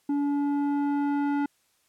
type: tone with low-pass filter sweep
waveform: square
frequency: 286 Hz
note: D4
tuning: 46 cents flat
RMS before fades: -26 dBFS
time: 0.09-1.46 s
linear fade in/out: 5 ms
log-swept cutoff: 590 to 1400 Hz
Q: 1
effects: white hiss -68 dBFS RMS until 1.88 s + low-pass 12000 Hz 12 dB/octave